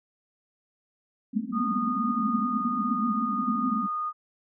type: band-pass noise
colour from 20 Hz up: pink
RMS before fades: -29 dBFS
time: 1.33-3.88 s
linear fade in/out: 20 ms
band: 200 to 260 Hz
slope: 96 dB/octave
type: tone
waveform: sine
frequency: 1230 Hz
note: D#6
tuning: 20 cents flat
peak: -27 dBFS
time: 1.52-4.13 s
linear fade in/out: 50 ms
effects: none